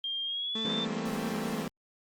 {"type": "tone with pitch glide", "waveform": "sine", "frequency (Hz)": [3203, 3554], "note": ["G7", "A7"], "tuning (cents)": [37, 17], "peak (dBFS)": -31, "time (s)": [0.04, 0.85], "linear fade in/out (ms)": 2, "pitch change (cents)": 180, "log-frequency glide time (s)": [0.24, 0.72]}
{"type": "tone with vibrato", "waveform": "30% pulse", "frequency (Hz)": 218.2, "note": "A3", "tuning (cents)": -14, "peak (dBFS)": -32, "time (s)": [0.55, 1.63], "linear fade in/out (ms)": 5, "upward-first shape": "triangle", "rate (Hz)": 4.6, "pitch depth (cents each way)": 43}
{"type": "chord", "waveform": "sawtooth", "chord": "C dominant seventh", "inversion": "first", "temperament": "equal", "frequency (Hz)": [164.81, 196, 233.1, 261.6], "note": ["E3", "G3", "Bb3", "C4"], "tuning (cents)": [0, 0, 0, 0], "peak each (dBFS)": -35, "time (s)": [0.65, 1.68], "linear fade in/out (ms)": 2}
{"effects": ["Opus 24 kbps"]}